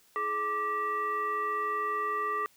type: tone with frequency modulation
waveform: sine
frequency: 1174.7 Hz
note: D6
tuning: in tune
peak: -28 dBFS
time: 0.16-2.46 s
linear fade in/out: 0 ms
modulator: 752 Hz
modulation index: 0.76
effects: white hiss -63 dBFS RMS until 2.56 s